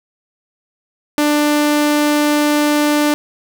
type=tone; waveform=sawtooth; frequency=296.1 Hz; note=D4; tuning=14 cents sharp; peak=-8 dBFS; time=1.18-3.14 s; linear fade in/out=0 ms; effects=none